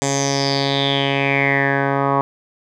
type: tone with low-pass filter sweep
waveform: 10% pulse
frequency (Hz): 138.59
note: C#3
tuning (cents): 0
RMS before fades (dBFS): -18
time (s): 0.02-2.21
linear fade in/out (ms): 0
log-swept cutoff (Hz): 7300 to 1100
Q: 7.1
effects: none